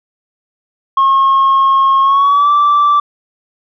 sine tone with pitch glide, 1082 to 1166.4 Hz, C#6 to D6, -42 to -12 cents, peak -5 dBFS, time 0.97-3 s, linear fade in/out 5 ms, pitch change +130 cents, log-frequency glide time 2.02-2.5 s, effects tanh soft clip ceiling -5 dBFS

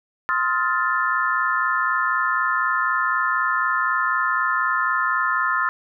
sine chord, F dominant seventh, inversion second, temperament equal with one note detuned, 1046.5 / 1272.9 / 1396.9 / 1760 Hz, C6 / Eb6 / F6 / A6, 0 / +39 / 0 / 0 cents, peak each -24 dBFS, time 0.29-5.69 s, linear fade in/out 0 ms, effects none

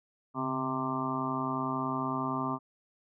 harmonic tone with a mistuned harmonic, 130.8 Hz, C3, in tune, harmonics 1 / 2 / 3 / 5 / 6 / 7 / 8 / 9, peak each -39 / -34 / -42 / -41 / -43 / -39 / -37 / -36 dBFS, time 0.34-2.59 s, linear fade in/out 50 ms, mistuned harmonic 1, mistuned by +93 cents, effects none

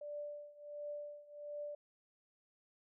sine tone with tremolo, 587.3 Hz, D5, in tune, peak -40 dBFS, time 0.01-1.75 s, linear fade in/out 5 ms, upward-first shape triangle, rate 1.4 Hz, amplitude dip 90%, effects none

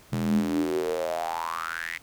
square tone with high-pass filter sweep, 41.29 Hz, E1, 4 cents sharp, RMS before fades -28 dBFS, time 0.12-1.98 s, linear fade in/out 10 ms, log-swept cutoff 150 to 2100 Hz, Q 8.3, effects pink hiss -54 dBFS RMS until 2.02 s

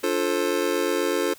square chord, D minor seventh, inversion none, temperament just, 293.7 / 352.4 / 440.5 / 528.6 Hz, D4 / F4 / A4 / C5, 0 / +16 / +2 / +18 cents, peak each -30 / -27 / -27 / -29 dBFS, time 0.03-1.34 s, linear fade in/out 10 ms, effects white hiss -49 dBFS RMS until 1.38 s

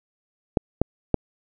clicks, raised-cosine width 2 ms, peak -4 dBFS, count 3, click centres 0.572 / 0.816 / 1.143 s, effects none

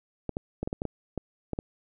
clicks, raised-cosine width 2 ms, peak -17 dBFS, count 10, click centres 0.293 / 0.369 / 0.63 / 0.675 / 0.729 / 0.819 / 0.853 / 1.177 / 1.533 / 1.589 s, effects none

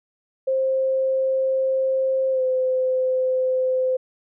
sine tone with pitch glide, 528 to 515 Hz, C5 to C5, +16 to -28 cents, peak -18 dBFS, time 0.47-3.97 s, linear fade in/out 10 ms, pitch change -44 cents, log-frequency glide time 2.31-2.42 s, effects none

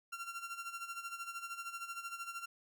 30% pulse tone with tremolo, 1374 Hz, F6, 29 cents flat, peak -37 dBFS, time 0.12-2.46 s, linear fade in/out 10 ms, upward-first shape sine, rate 13 Hz, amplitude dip 70%, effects none

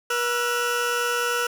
35% pulse tone cluster, 481.3 / 1345 / 1468 Hz, B4 / E6 / F#6, -45 / +34 / -14 cents, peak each -25 dBFS, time 0.1-1.47 s, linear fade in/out 5 ms, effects none

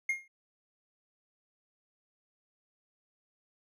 triangle tone with exponential decay, 2133 Hz, C7, 33 cents sharp, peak -23 dBFS, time 0.09-0.28 s, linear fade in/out 5 ms, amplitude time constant 40 ms, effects none

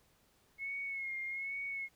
sine tone with vibrato, 2175 Hz, C#7, 33 cents flat, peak -37 dBFS, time 0.58-1.89 s, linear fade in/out 50 ms, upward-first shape sine, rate 1.2 Hz, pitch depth 45 cents each way, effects pink hiss -70 dBFS RMS until 1.95 s

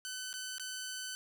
10% pulse tone with dropouts, 1513 Hz, F#6, 38 cents sharp, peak -31 dBFS, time 0.05-1.15 s, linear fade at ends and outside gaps 0 ms, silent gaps 0.329-0.339 / 0.582-0.597 s, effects none

